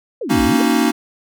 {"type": "exponential two-way sweep", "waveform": "sine", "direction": "down then up", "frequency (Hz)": [554.4, 50.3, 554.4], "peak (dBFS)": -21, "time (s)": [0.21, 0.62], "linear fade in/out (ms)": 5, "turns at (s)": 0.43}
{"type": "chord", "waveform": "square", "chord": "D# minor seventh", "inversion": "second", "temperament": "equal", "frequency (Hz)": [233.1, 277.2, 311.1, 370], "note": ["A#3", "C#4", "D#4", "F#4"], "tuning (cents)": [0, 0, 0, 0], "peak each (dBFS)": [-18, -19, -19, -23], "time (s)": [0.29, 0.92], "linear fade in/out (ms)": 20}
{"effects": []}